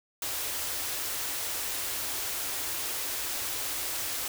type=band-stop noise; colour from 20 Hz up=white; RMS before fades=-33 dBFS; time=0.22-4.28 s; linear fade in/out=2 ms; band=130 to 260 Hz; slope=48 dB/octave; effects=none